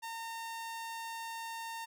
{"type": "tone", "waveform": "sawtooth", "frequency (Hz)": 913, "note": "A#5", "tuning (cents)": -36, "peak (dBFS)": -36, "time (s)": [0.02, 1.86], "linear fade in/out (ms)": 20, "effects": []}